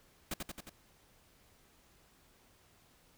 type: noise with echo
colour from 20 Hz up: pink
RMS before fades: -37 dBFS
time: 0.31-0.34 s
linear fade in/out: 5 ms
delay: 89 ms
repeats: 4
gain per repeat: -3 dB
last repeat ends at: 0.696 s
effects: pink hiss -66 dBFS RMS until 3.17 s